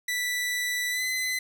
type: tone with pitch glide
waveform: sawtooth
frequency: 1973 to 2026 Hz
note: B6 to B6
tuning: -2 to +44 cents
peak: -23 dBFS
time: 0.08-1.39 s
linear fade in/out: 5 ms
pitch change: +46 cents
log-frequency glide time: 0.9-1.04 s
effects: 10-bit